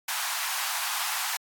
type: high-pass noise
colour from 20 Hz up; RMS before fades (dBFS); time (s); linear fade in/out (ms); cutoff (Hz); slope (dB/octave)
pink; -30; 0.08-1.37; 5; 780; 48
effects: AAC 64 kbps